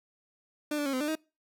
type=tone with pitch steps; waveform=30% pulse; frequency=298.2 / 291.6 / 273.8 / 257 / 297.9 / 314.6 Hz; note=D4 / D4 / C#4 / C4 / D4 / D#4; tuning=+27 / -12 / -21 / -31 / +25 / +19 cents; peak=-26 dBFS; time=0.71-1.154 s; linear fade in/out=5 ms; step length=74 ms; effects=noise-tail reverb RT60 0.3 s tail -25 dB re dry